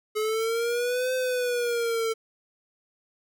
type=exponential two-way sweep; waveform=square; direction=up then down; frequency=426.1 to 515 to 446 Hz; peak=-25 dBFS; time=0.15-2.14 s; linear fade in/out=20 ms; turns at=1.14 s; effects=none